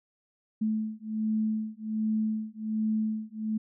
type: beating tone pair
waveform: sine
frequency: 216.8 / 218.1 Hz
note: A3 / A3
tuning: -25 / -15 cents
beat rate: 1.3 Hz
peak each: -30 dBFS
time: 0.61-3.58 s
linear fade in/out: 10 ms
effects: none